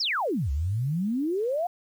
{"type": "exponential two-way sweep", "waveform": "sine", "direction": "down then up", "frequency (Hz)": [5770, 65.41, 734], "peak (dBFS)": -24, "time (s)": [0, 1.67], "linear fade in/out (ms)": 5, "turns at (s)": 0.51, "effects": ["9-bit"]}